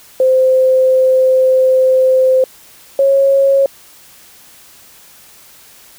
sine tone pair in turn, 519 / 547.5 Hz, C5 / C#5, -14 / -22 cents, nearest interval minor second, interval 92 cents, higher second, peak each -7 dBFS, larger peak neither, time 0.2-2.44 / 2.99-3.66 s, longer first, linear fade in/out 2 ms, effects white hiss -42 dBFS RMS until 5.98 s

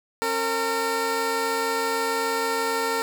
15% pulse tone pair together, 271.3 / 456.2 Hz, C#4 / A#4, -37 / -37 cents, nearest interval major sixth, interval 900 cents, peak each -26 / -17 dBFS, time 0.22-3.02 s, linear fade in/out 0 ms, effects none

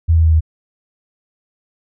sine tone with pitch steps, 82.41 / 81.32 / 80.25 / 79.19 Hz, E2 / E2 / E2 / D#2, 0 / -23 / -46 / +31 cents, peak -8 dBFS, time 0.08-0.408 s, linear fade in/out 20 ms, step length 82 ms, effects none

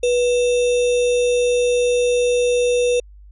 sine tone with sample-and-hold, 488.7 Hz, B4, 18 cents flat, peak -14 dBFS, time 0.03-3 s, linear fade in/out 5 ms, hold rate 3150 Hz, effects added 50 Hz sine -40 dBFS peak until 3.31 s + resampled to 24000 Hz

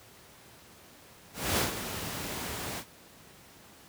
pink noise with ADSR envelope, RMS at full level -26 dBFS, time 1.33-2.85 s, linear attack 250 ms, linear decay 140 ms, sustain -10 dB, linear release 72 ms, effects pink hiss -54 dBFS RMS until 3.88 s + high-pass 80 Hz 12 dB/octave

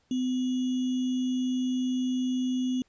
sine tone with sample-and-hold, 254.4 Hz, C4, 48 cents flat, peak -25 dBFS, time 0.11-2.82 s, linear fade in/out 2 ms, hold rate 3150 Hz, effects pink hiss -69 dBFS RMS until 2.88 s + resampled to 16000 Hz

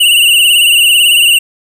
square tone with vibrato, 2843 Hz, F7, 30 cents sharp, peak -5 dBFS, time 0-1.39 s, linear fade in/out 10 ms, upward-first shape triangle, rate 18 Hz, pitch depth 92 cents each way, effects none

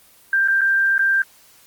sine tone with dropouts, 1582 Hz, G6, 15 cents sharp, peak -14 dBFS, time 0.33-1.22 s, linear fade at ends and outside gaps 2 ms, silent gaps 0.477-0.483 / 0.61-0.615 / 0.981-0.992 s, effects white hiss -51 dBFS RMS until 1.66 s + Opus 24 kbps

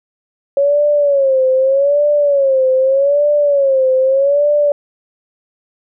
sine tone with vibrato, 553 Hz, C#5, 4 cents flat, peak -9 dBFS, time 0.57-4.72 s, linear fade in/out 2 ms, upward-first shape sine, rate 0.82 Hz, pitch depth 110 cents each way, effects none

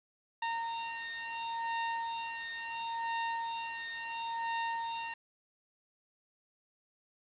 sawtooth beating tone pair, 920 / 920.72 Hz, A#5 / A#5, -23 / -22 cents, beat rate 0.72 Hz, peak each -34 / -34 dBFS, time 0.42-5.14 s, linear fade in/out 5 ms, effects resampled to 8000 Hz + 9-bit

